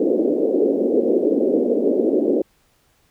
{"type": "band-pass noise", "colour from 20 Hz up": "white", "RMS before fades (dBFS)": -18, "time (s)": [0, 2.42], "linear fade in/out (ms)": 5, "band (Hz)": [240, 510], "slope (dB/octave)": 48, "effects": ["pink hiss -61 dBFS RMS until 3.1 s"]}